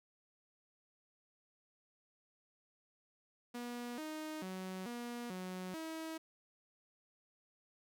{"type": "tone with pitch steps", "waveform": "sawtooth", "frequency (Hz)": [241.4, 310.4, 186.9, 239.6, 184.3, 321.3], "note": ["B3", "D#4", "F#3", "A#3", "F#3", "E4"], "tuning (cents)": [-39, -4, 18, 48, -7, -44], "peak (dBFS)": -38, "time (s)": [3.54, 6.18], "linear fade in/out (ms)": 10, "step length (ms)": 440, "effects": []}